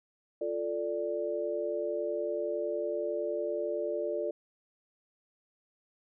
sine chord, D minor, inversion first, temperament equal, 349.2 / 440 / 587.3 Hz, F4 / A4 / D5, 0 / 0 / 0 cents, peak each -36 / -35 / -33 dBFS, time 0.41-4.31 s, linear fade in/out 5 ms, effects none

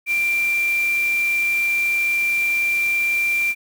sine tone in noise, 2366 Hz, D7, 12 cents sharp, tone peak -17 dBFS, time 0.06-3.55 s, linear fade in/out 50 ms, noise white, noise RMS -35 dBFS, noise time 0.06-3.55 s, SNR +15 dB, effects none

